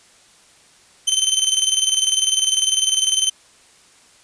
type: tone with tremolo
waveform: 20% pulse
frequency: 3086 Hz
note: G7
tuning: 28 cents flat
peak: -8 dBFS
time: 1.07-3.3 s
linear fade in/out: 10 ms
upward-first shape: square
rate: 20 Hz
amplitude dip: 60%
effects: white hiss -51 dBFS RMS until 4.23 s + resampled to 22050 Hz